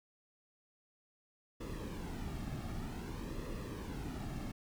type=noise with flanger; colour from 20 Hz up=brown; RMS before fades=-42 dBFS; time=1.6-4.52 s; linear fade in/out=10 ms; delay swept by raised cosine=1.3 to 2.05 ms; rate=0.53 Hz; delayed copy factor=-0.6; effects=none